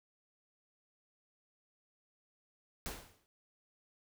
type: noise with exponential decay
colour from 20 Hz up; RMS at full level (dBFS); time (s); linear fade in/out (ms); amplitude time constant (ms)
pink; -39; 2.86-3.26; 0; 85
effects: none